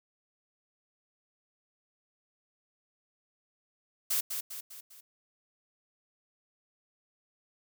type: noise with echo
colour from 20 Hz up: blue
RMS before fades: -29 dBFS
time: 4.1-4.21 s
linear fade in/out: 10 ms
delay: 200 ms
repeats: 4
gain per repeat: -6 dB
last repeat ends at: 5.01 s
effects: none